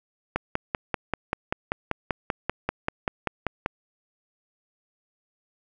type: click train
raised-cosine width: 0.5 ms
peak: -9 dBFS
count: 18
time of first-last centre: 0.36-3.661 s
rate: 5.15 Hz
effects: none